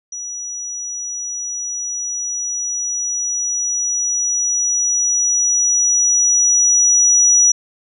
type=tone with level ramp; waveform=sine; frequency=5850 Hz; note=F#8; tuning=21 cents flat; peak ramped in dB=-25 to -8 dBFS; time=0.12-7.52 s; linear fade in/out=5 ms; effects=none